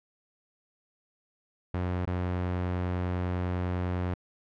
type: tone with dropouts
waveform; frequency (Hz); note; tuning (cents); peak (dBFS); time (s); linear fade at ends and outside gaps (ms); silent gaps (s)
sawtooth; 90; F#2; -47; -24; 1.74-4.14; 0; 2.053-2.074
effects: low-pass 2000 Hz 12 dB/octave